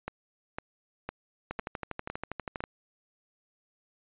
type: two click trains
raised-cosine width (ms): 0.5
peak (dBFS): -19 / -19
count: 15 / 6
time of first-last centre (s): 1.51-2.639 / 0.08-2.605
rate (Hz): 12.4 / 1.98
effects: resampled to 8000 Hz